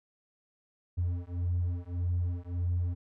triangle beating tone pair, 87.2 / 88.9 Hz, F2 / F2, -2 / +31 cents, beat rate 1.7 Hz, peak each -29 dBFS, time 0.97-2.95 s, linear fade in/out 20 ms, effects tanh soft clip ceiling -22 dBFS

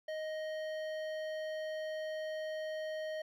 sine tone with hard clipping, 624 Hz, D#5, 5 cents sharp, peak -39 dBFS, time 0.08-3.22 s, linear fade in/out 5 ms, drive 12 dB, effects none

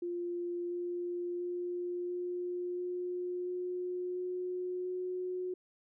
sine tone with pitch steps, 349.2 / 351.4 / 353.7 / 355.9 / 358.2 / 360.5 / 362.8 / 365.1 Hz, F4 / F4 / F4 / F4 / F4 / F#4 / F#4 / F#4, 0 / +11 / +22 / +33 / +44 / -45 / -34 / -23 cents, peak -34 dBFS, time 0.02-5.54 s, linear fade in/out 5 ms, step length 690 ms, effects none

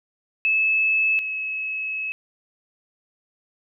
sine tone pair in turn, 2604 / 2579 Hz, E7 / E7, -22 / -39 cents, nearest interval unison, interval 17 cents, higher first, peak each -17 / -25 dBFS, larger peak first, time 0.45-1.19 / 1.19-2.12 s, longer second, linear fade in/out 0 ms, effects none

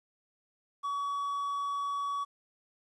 triangle tone, 1132 Hz, C#6, 36 cents sharp, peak -29 dBFS, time 0.83-2.25 s, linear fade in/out 20 ms, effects resampled to 24000 Hz + 11-bit

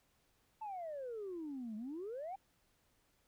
sine exponential two-way sweep, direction down then up, 895 to 207.7 to 805 Hz, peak -40 dBFS, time 0.61-2.36 s, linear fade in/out 10 ms, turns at 1.76 s, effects tanh soft clip ceiling -38 dBFS + pink hiss -75 dBFS RMS until 3.27 s

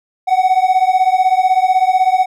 triangle beating tone pair, 740 / 756 Hz, F#5 / F#5, 0 / +37 cents, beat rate 16 Hz, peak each -11 dBFS, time 0.27-2.26 s, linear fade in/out 20 ms, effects none

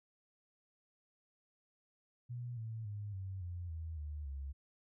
sine tone with pitch steps, 121.4 / 111.97 / 103.27 / 95.25 / 87.85 / 81.02 / 74.73 / 68.93 Hz, B2 / A2 / G#2 / G2 / F2 / E2 / D2 / C#2, -29 / +31 / -9 / -49 / +11 / -29 / +31 / -9 cents, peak -40 dBFS, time 2.29-4.53 s, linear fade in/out 20 ms, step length 280 ms, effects none

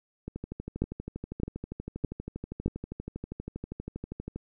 two click trains, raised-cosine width 3 ms, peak -14 / -23 dBFS, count 4 / 52, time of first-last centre 0.82-2.66 / 0.28-4.36 s, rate 1.63 / 12.5 Hz, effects none

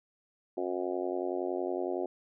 harmonic tone, 90.8 Hz, F#2, 32 cents flat, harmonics 3 / 4 / 5 / 6 / 7 / 8 / 9, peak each -40 / -33 / -41 / -40 / -39 / -41 / -48 dBFS, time 0.57-2.06 s, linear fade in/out 5 ms, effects none

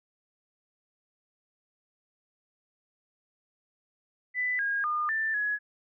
sine tone with pitch steps, 1994 / 1630 / 1215 / 1774 / 1682 Hz, B6 / G#6 / D#6 / A6 / G#6, +16 / -33 / -42 / +14 / +22 cents, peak -26 dBFS, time 4.34-5.59 s, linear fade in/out 50 ms, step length 250 ms, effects none

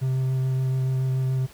triangle tone with vibrato, 130.81 Hz, C3, in tune, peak -19 dBFS, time 0.01-1.47 s, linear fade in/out 20 ms, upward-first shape sine, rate 7 Hz, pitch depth 10 cents each way, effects pink hiss -50 dBFS RMS until 1.53 s

